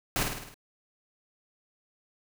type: noise with echo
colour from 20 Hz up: pink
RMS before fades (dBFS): -28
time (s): 0.16-0.23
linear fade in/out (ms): 0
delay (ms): 52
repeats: 6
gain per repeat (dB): -4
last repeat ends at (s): 0.542
effects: none